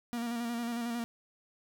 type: tone with vibrato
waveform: 45% pulse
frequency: 235.6 Hz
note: A#3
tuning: 19 cents sharp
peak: -33 dBFS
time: 0.13-1.04 s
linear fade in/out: 0 ms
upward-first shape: square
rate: 11 Hz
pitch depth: 29 cents each way
effects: none